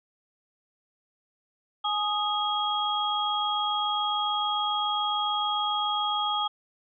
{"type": "tone cluster", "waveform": "sine", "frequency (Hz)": [838, 1243, 3284], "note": ["G#5", "D#6", "G#7"], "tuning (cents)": [15, -2, -20], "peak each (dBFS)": -29, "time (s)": [1.84, 6.48], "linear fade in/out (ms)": 10, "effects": []}